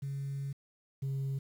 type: tone pair in turn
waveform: sine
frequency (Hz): 138.59 / 136.05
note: C#3 / C#3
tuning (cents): 0 / -32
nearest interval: unison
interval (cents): 32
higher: first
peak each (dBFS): -33 / -29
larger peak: second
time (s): 0.02-0.53 / 1.02-1.39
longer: first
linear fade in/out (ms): 10
effects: tanh soft clip ceiling -31 dBFS + 10-bit